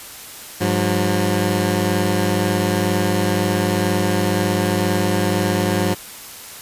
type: tone pair together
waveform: 15% pulse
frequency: 101.02 / 180 Hz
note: G#2 / F#3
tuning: -47 / -47 cents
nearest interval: minor seventh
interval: 1000 cents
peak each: -13 dBFS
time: 0.6-5.95 s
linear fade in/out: 20 ms
effects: white hiss -36 dBFS RMS until 6.61 s + resampled to 32000 Hz